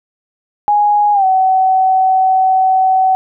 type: tone with pitch glide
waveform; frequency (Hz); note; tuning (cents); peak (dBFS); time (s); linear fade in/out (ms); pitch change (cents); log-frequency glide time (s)
sine; 829 to 755.8; G#5 to F#5; -3 to +37; -8; 0.68-3.15; 0; -160; 1.13-1.25
effects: none